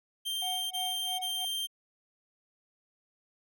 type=tone bursts; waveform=45% pulse; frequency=3159 Hz; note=G7; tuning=13 cents sharp; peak=-31 dBFS; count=3; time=0.25-1.672 s; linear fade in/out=20 ms; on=460 ms; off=21 ms
type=tone with tremolo; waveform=triangle; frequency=740 Hz; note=F#5; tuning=in tune; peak=-33 dBFS; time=0.42-1.45 s; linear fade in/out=2 ms; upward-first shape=sine; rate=3 Hz; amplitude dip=90%
effects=none